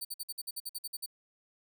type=tone bursts; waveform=10% pulse; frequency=4558 Hz; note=C#8; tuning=47 cents sharp; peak=-29 dBFS; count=12; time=0.01-1.062 s; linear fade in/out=10 ms; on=40 ms; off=52 ms; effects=none